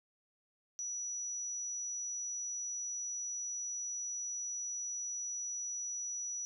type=tone; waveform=sine; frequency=5880 Hz; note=F#8; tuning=12 cents flat; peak=-37 dBFS; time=0.79-6.45 s; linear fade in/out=0 ms; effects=none